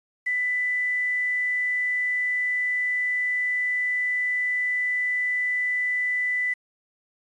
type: tone with quantisation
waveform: sine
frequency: 1990 Hz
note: B6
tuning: 13 cents sharp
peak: -22 dBFS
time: 0.26-6.54 s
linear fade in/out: 10 ms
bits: 8
effects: resampled to 22050 Hz